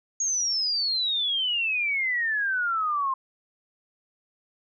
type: exponential sweep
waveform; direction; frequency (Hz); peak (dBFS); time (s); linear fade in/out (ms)
sine; down; 6650 to 1046.5; -23; 0.2-3.14; 5
effects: none